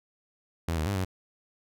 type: tone with pitch steps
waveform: sawtooth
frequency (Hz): 83.2 / 78 / 100.1 / 93.4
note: E2 / D#2 / G2 / F#2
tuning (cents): +17 / +5 / +37 / +17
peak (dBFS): -23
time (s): 0.68-1.048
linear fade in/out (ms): 5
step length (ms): 92
effects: none